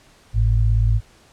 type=tone pair together; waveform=sine; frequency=51.54 / 108.4 Hz; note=G#1 / A2; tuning=-12 / -25 cents; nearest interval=octave + minor second; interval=1287 cents; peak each=-16 / -17 dBFS; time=0.33-1.01 s; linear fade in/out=50 ms; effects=pink hiss -52 dBFS RMS until 1.32 s + low-pass 9000 Hz 12 dB/octave